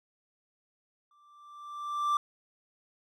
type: tone with exponential growth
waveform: triangle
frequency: 1176 Hz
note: D6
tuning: 2 cents sharp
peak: -21 dBFS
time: 1.11-2.17 s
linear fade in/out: 2 ms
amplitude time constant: 230 ms
effects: none